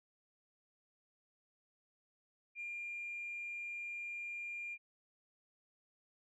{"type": "tone", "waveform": "sine", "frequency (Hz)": 2400, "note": "D7", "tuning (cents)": 37, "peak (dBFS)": -40, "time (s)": [2.55, 4.78], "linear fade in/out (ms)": 50, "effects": ["tanh soft clip ceiling -36 dBFS"]}